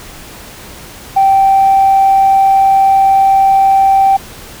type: tone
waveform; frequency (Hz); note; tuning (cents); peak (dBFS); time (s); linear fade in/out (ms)
sine; 779; G5; -11; -4; 1.16-4.17; 10
effects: tanh soft clip ceiling -1 dBFS + pink hiss -32 dBFS RMS until 4.6 s